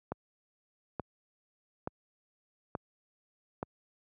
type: click train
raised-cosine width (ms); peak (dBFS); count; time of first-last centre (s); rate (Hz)
1; -20; 5; 0.12-3.629; 1.14
effects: high-pass 80 Hz 12 dB/octave